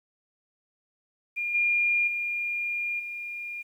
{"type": "tone with level steps", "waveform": "sine", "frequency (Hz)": 2412, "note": "D7", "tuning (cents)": 46, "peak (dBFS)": [-27, -21, -27, -33], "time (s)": [1.36, 3.63], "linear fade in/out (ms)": 20, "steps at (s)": [1.54, 2.07, 2.99], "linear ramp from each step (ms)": 10, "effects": ["10-bit"]}